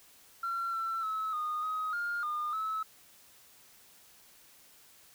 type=tone with pitch steps; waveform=sine; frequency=1365 / 1343 / 1294 / 1230 / 1261 / 1411 / 1214 / 1298 Hz; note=F6 / E6 / E6 / D#6 / D#6 / F6 / D#6 / E6; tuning=-40 / +32 / -32 / -20 / +23 / +17 / -43 / -27 cents; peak=-30 dBFS; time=0.43-2.83 s; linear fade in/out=5 ms; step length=300 ms; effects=tanh soft clip ceiling -28 dBFS + white hiss -59 dBFS RMS until 5.14 s